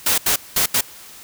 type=noise bursts at uneven times; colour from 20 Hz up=white; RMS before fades=-17 dBFS; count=4; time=0.06-0.18 / 0.26-0.36 / 0.56-0.66 / 0.74-0.81 s; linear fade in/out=5 ms; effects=white hiss -41 dBFS RMS until 1.23 s